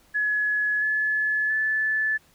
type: tone with pitch steps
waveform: sine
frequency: 1695 / 1717.7 / 1740.6 Hz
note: G#6 / A6 / A6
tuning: +35 / -42 / -19 cents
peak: -21 dBFS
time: 0.14-2.18 s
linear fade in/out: 20 ms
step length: 680 ms
effects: pink hiss -59 dBFS RMS until 2.34 s